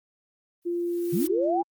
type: noise with exponential growth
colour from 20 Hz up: blue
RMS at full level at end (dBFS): -32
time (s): 0.62-1.27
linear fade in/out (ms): 2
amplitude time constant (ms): 140
type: tone with pitch glide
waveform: sine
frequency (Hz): 346.5 to 342.9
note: F4 to F4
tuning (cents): -14 to -32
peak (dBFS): -25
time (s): 0.65-1.63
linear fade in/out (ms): 20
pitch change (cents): -18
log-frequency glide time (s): 1.33-1.39
type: linear sweep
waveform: sine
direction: up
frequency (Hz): 131.6 to 833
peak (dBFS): -23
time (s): 1.12-1.63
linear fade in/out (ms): 20
effects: Opus 24 kbps